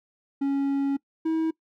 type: tone pair in turn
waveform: triangle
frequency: 277.2 / 321.5 Hz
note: C#4 / E4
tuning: 0 / -43 cents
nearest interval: minor third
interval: 257 cents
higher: second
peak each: -20 dBFS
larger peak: neither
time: 0.41-0.97 / 1.25-1.51 s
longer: first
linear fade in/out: 10 ms
effects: noise-tail reverb RT60 0.1 s tail -22 dB re dry